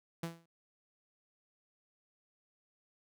sawtooth tone with exponential decay, 167.1 Hz, E3, 24 cents sharp, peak -30 dBFS, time 0.23-0.46 s, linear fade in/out 5 ms, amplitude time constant 50 ms, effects none

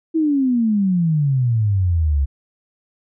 sine exponential sweep, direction down, 329.6 to 67.1 Hz, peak -14 dBFS, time 0.14-2.26 s, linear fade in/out 20 ms, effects none

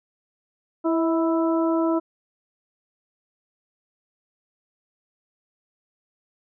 harmonic tone with a mistuned harmonic, 329.6 Hz, E4, in tune, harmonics 1 / 2 / 3 / 4, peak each -20 / -26 / -30 / -32 dBFS, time 0.84-2 s, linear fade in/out 20 ms, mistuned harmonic 2, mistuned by -31 cents, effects none

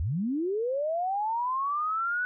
sine linear sweep, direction up, 65.41 to 1495 Hz, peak -26 dBFS, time 0-2.25 s, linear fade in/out 0 ms, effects none

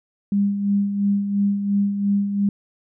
sine tone with tremolo, 201.1 Hz, G3, 44 cents sharp, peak -15 dBFS, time 0.32-2.49 s, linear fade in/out 2 ms, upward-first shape sine, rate 2.9 Hz, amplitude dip 55%, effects none

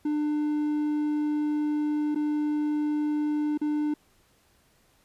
triangle tone with dropouts, 299.1 Hz, D4, 32 cents sharp, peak -22 dBFS, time 0.05-3.94 s, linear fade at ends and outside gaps 5 ms, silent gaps 2.148-2.157 / 3.576-3.614 s, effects pink hiss -64 dBFS RMS until 5.04 s + resampled to 32000 Hz

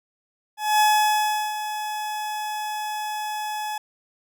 40% pulse tone with ADSR envelope, 850 Hz, G#5, 40 cents sharp, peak -14 dBFS, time 0.57-3.78 s, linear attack 230 ms, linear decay 730 ms, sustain -12 dB, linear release 4 ms, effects none

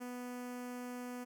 sawtooth tone with notch filter, 246.9 Hz, B3, in tune, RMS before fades -44 dBFS, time 0-1.25 s, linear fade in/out 20 ms, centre 3800 Hz, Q 1.3, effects none

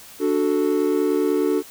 triangle chord, D major, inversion none, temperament equal, 293.7 / 370 / 440 Hz, D4 / F#4 / A4, 0 / 0 / 0 cents, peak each -20 dBFS, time 0.19-1.63 s, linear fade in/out 50 ms, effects white hiss -43 dBFS RMS until 1.7 s

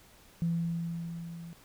sine tone with level ramp, 168.2 Hz, E3, 35 cents sharp, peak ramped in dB -25 to -42 dBFS, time 0.42-1.53 s, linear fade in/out 0 ms, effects tanh soft clip ceiling -21 dBFS + pink hiss -58 dBFS RMS until 1.64 s

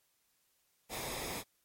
pink noise with comb filter, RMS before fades -40 dBFS, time 0.89-1.44 s, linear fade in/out 50 ms, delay 0.68 ms, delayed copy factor -0.55, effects white hiss -75 dBFS RMS until 1.64 s + MP3 64 kbps

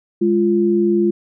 sine tone pair together, 206.2 / 346.3 Hz, G#3 / F4, -12 / -15 cents, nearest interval major sixth, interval 897 cents, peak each -17 / -14 dBFS, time 0.21-1.11 s, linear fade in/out 10 ms, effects none

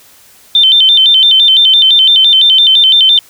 sine tone with vibrato, 3322 Hz, G#7, in tune, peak -3 dBFS, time 0.55-3.19 s, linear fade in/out 2 ms, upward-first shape square, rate 5.9 Hz, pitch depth 130 cents each way, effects white hiss -42 dBFS RMS until 3.29 s

